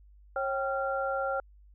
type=tone cluster; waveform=sine; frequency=543 / 778 / 1380 Hz; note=C#5 / G5 / F6; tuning=-36 / -13 / -21 cents; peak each=-31 / -34 / -33 dBFS; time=0.36-1.4 s; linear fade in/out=2 ms; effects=added 50 Hz sine -53 dBFS peak until 1.74 s